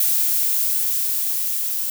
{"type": "noise with level ramp", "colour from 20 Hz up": "violet", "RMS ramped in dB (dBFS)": [-18, -24], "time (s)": [0, 1.9], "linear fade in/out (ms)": 2, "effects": []}